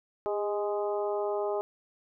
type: harmonic tone with a mistuned harmonic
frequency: 207.7 Hz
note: G#3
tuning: in tune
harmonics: 2 / 3 / 4 / 5 / 6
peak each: -30 / -33 / -36 / -42 / -43 dBFS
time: 0.26-1.61 s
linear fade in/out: 0 ms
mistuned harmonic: 2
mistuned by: -30 cents
effects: none